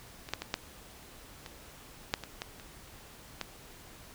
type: clicks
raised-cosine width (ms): 0.2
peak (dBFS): -25 / -13 / -19 / -12 / -25 / -10 / -23 / -18 / -30 / -17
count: 10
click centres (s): 0.289 / 0.336 / 0.42 / 0.541 / 1.462 / 2.139 / 2.237 / 2.419 / 2.598 / 3.413
effects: pink hiss -52 dBFS RMS until 4.14 s